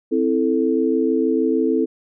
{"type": "chord", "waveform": "sine", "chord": "A minor", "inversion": "first", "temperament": "equal with one note detuned", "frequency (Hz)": [261.6, 328.1, 440], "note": ["C4", "E4", "A4"], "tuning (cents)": [0, -8, 0], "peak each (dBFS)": -20, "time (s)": [0.11, 1.86], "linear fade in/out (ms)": 20, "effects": []}